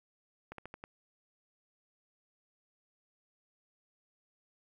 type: slowing click train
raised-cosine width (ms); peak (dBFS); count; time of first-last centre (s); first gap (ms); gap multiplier
0.5; -29; 5; 0.52-0.839; 63; 1.16
effects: 11-bit